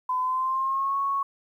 sine tone with pitch glide, 1014 to 1105.8 Hz, B5 to C#6, +45 to -5 cents, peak -23 dBFS, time 0.09-1.23 s, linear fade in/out 5 ms, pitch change +150 cents, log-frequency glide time 0.21-0.97 s, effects 10-bit

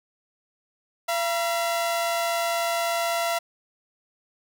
sawtooth tone pair together, 679.5 / 961 Hz, F5 / B5, -48 / -48 cents, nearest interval tritone, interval 600 cents, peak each -20 / -28 dBFS, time 1.08-3.39 s, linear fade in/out 10 ms, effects none

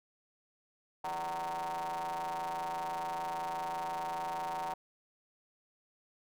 45% pulse ring-modulated tone, 85.1 Hz, F2, 44 cents flat, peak -32 dBFS, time 1.04-4.74 s, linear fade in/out 5 ms, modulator 838 Hz, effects none

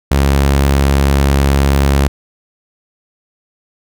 sawtooth tone, 69.3 Hz, C#2, in tune, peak -5 dBFS, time 0.11-2.08 s, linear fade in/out 5 ms, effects none

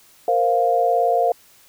sine chord, Bb suspended second, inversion none, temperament just, 466.2 / 524.4 / 699.2 Hz, Bb4 / C5 / F5, 0 / +4 / +2 cents, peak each -21 / -22 / -17 dBFS, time 0.28-1.32 s, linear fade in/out 2 ms, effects white hiss -52 dBFS RMS until 1.68 s

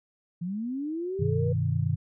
sine linear sweep, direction up, 164.81 to 493.9 Hz, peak -29 dBFS, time 0.41-1.53 s, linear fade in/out 10 ms
sine chord, G augmented, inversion none, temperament equal with one note detuned, 98 / 126.07 / 155.56 Hz, G2 / B2 / D#3, 0 / +36 / 0 cents, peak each -28 dBFS, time 1.19-1.96 s, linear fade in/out 10 ms
effects none

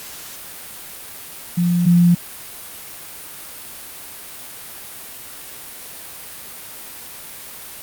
sine tone pair in turn, 174.61 / 173.95 Hz, F3 / F3, 0 / -7 cents, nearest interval unison, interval 7 cents, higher first, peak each -14 / -9 dBFS, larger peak second, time 1.57-1.86 / 1.86-2.15 s, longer neither, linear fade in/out 10 ms, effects white hiss -35 dBFS RMS until 7.82 s + Opus 48 kbps

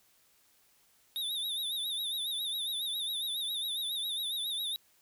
square tone with vibrato, 3663 Hz, A#7, 31 cents flat, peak -33 dBFS, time 1.16-4.76 s, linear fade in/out 0 ms, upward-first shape sine, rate 7.3 Hz, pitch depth 95 cents each way, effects white hiss -67 dBFS RMS until 5.01 s

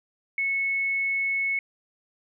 sine tone, 2200 Hz, C#7, 14 cents flat, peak -23 dBFS, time 0.38-1.59 s, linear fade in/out 2 ms, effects none

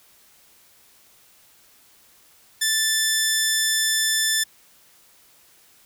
10% pulse tone, 1760 Hz, A6, in tune, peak -10 dBFS, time 2.61-4.44 s, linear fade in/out 10 ms, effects white hiss -55 dBFS RMS until 5.85 s

